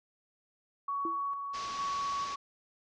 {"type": "tone with tremolo", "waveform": "sine", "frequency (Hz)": 1121, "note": "C#6", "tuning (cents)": 19, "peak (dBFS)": -31, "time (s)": [0.88, 2.36], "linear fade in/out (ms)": 5, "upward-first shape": "square", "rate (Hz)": 1.1, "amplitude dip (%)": 40}
{"type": "tone with exponential decay", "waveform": "sine", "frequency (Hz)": 333.1, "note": "E4", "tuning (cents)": 18, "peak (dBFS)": -32, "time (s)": [1.05, 1.24], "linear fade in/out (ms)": 2, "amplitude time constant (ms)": 40}
{"type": "low-pass noise", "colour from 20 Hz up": "white", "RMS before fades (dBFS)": -45, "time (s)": [1.53, 2.36], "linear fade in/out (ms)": 20, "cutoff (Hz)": 6200, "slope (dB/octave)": 48}
{"effects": []}